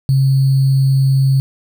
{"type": "tone with sample-and-hold", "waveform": "sine", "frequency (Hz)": 134.8, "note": "C#3", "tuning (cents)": -48, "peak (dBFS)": -9, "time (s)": [0.09, 1.4], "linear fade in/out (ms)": 0, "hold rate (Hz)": 4410, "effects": []}